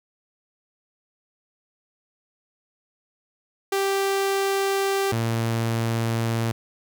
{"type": "tone pair in turn", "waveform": "sawtooth", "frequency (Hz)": [392, 114.67], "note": ["G4", "A#2"], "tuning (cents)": [0, -28], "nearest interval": "octave + major sixth", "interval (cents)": 2128, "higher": "first", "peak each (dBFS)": [-17, -18], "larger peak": "first", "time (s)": [[3.72, 5.12], [5.12, 6.52]], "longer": "neither", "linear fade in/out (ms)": 5, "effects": []}